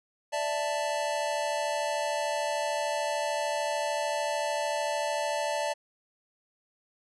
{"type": "chord", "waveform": "square", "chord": "D suspended second", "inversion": "none", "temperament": "just", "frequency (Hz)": [587.3, 660.7, 881], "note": ["D5", "E5", "A5"], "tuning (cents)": [0, 4, 2], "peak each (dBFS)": [-32, -35, -33], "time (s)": [0.32, 5.74], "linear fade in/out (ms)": 20, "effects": ["resampled to 24000 Hz"]}